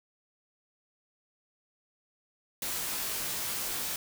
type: noise with comb filter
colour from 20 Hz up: white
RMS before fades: -34 dBFS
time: 2.62-3.96 s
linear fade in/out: 2 ms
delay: 18 ms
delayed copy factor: -0.75
effects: none